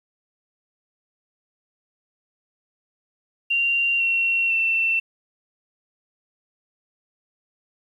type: tone with pitch steps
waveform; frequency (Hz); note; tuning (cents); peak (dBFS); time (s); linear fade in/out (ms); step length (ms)
sine; 2769 / 2728 / 2687; F7 / F7 / E7; -15 / -41 / +33; -18; 3.5-5; 10; 500
effects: 9-bit